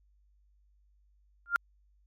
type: tone with exponential growth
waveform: sine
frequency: 1396.9 Hz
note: F6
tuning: in tune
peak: -18 dBFS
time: 1.46-1.56 s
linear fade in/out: 0 ms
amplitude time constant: 21 ms
effects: added 50 Hz sine -63 dBFS peak until 2.06 s + MP3 64 kbps